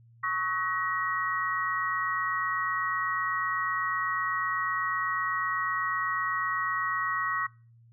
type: tone cluster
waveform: sine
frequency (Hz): 1112 / 1280 / 1500 / 1900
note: C#6 / D#6 / F#6 / A#6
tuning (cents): +5 / +49 / +23 / +33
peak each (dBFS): -30 / -34 / -39 / -31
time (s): 0.23-7.47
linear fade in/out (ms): 10
effects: noise-tail reverb RT60 0.4 s tail -26 dB re dry + added 116 Hz sine -54 dBFS peak until 7.92 s